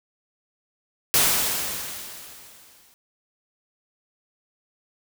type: noise with exponential decay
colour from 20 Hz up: white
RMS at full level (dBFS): -17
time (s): 1.14-2.94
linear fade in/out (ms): 0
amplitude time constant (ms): 390
effects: none